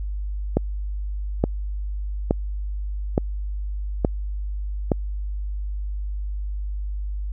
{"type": "click train", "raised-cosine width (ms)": 2, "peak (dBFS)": -4, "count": 6, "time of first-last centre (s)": [0.57, 4.918], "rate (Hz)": 1.15, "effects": ["added 50 Hz sine -25 dBFS peak until 7.32 s"]}